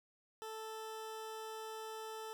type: tone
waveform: 20% pulse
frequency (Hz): 440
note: A4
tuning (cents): 0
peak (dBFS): -39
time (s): 0.42-2.33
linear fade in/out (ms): 0
effects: none